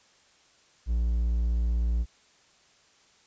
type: tone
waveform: triangle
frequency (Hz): 58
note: A#1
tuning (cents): -8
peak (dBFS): -21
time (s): 0.86-2.06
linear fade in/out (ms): 50
effects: white hiss -61 dBFS RMS until 3.26 s + resampled to 16000 Hz